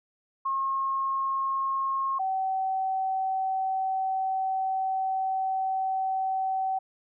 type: tone pair in turn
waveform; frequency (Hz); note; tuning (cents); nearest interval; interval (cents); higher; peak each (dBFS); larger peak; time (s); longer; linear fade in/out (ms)
sine; 1079 / 763; C#6 / G5; -47 / -47; tritone; 600; first; -25 / -25; neither; 0.45-2.19 / 2.19-6.79; second; 10
effects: none